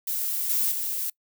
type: noise with level steps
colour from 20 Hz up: violet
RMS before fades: -28 / -24 / -29 dBFS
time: 0.07-1.1 s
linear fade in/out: 5 ms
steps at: 0.49 / 0.71 s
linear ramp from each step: 10 ms
effects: noise-tail reverb RT60 0.1 s tail -24 dB re dry